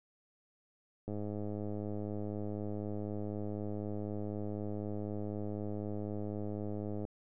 click train, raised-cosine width 2 ms, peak -27 dBFS, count 622, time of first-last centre 1.08-7.051 s, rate 104 Hz, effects none

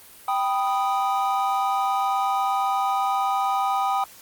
triangle chord, G augmented, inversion none, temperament equal, 784 / 987.8 / 1244.5 Hz, G5 / B5 / D#6, 0 / 0 / 0 cents, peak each -21 / -26 / -24 dBFS, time 0.28-4.04 s, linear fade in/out 2 ms, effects white hiss -47 dBFS RMS until 4.21 s + Opus 32 kbps

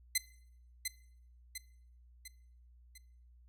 10% pulse tone with echo, 2048 Hz, C7, 38 cents flat, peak -19 dBFS, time 0.15-0.18 s, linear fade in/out 5 ms, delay 700 ms, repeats 4, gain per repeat -6 dB, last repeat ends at 2.98 s, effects noise-tail reverb RT60 0.7 s tail -20 dB re dry + added 60 Hz sine -58 dBFS peak until 3.48 s

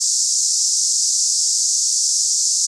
white band-pass noise, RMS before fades -18 dBFS, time 0-2.67 s, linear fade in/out 20 ms, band 5100 to 7700 Hz, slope 48 dB/octave, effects none

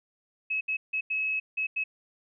sine tone bursts at uneven times, 2574 Hz, E7, 42 cents flat, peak -26 dBFS, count 6, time 0.5-0.61 / 0.68-0.77 / 0.93-1.01 / 1.1-1.4 / 1.57-1.67 / 1.76-1.84 s, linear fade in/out 10 ms, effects none

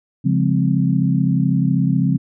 sine chord, Db major seventh, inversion none, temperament equal with one note detuned, 138.59 / 174.61 / 206.5 / 261.6 Hz, Db3 / F3 / Ab3 / C4, 0 / 0 / -10 / 0 cents, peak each -18 / -18 / -22 / -21 dBFS, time 0.24-2.18 s, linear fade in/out 20 ms, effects none

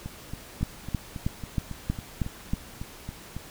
two click trains, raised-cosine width 5 ms, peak -13 / -22 dBFS, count 7 / 13, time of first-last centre 0.63-2.535 / 0.06-3.366 s, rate 3.15 / 3.63 Hz, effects pink hiss -46 dBFS RMS until 3.5 s

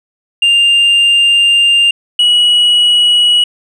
sine tone pair in turn, 2798 / 2919 Hz, F7 / F#7, +3 / -24 cents, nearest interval minor second, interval 73 cents, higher second, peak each -3 dBFS, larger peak neither, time 0.42-1.91 / 2.19-3.44 s, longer first, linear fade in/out 5 ms, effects tanh soft clip ceiling -5 dBFS

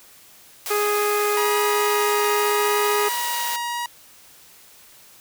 white high-pass noise, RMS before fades -29 dBFS, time 0.66-3.56 s, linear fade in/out 0 ms, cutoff 460 Hz, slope 24 dB/octave
harmonic tone, 415.3 Hz, G#4, in tune, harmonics 1 / 2 / 3 / 4 / 5 / 6, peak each -21 / -30 / -25 / -33 / -34 / -33 dBFS, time 0.7-3.09 s, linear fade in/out 10 ms
sawtooth tone with vibrato, 957 Hz, A#5, 45 cents sharp, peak -21 dBFS, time 1.37-3.86 s, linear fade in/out 2 ms, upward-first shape sine, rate 0.81 Hz, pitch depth 13 cents each way
effects white hiss -49 dBFS RMS until 5.2 s

